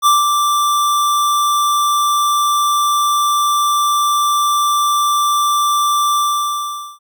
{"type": "tone with ADSR envelope", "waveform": "square", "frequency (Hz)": 1174.7, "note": "D6", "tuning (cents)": 0, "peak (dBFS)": -8, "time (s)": [0.02, 6.99], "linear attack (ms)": 43, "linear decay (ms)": 170, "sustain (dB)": -5, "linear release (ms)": 820, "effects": []}